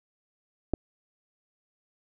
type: clicks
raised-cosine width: 2 ms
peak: -13 / -17 dBFS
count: 2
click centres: 0.736 / 0.739 s
effects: none